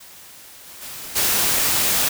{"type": "noise with level steps", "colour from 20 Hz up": "white", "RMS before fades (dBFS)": [-43, -40, -34, -19], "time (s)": [0, 2.09], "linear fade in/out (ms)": 10, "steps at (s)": [0.66, 0.81, 1.15], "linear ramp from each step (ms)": 20, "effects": []}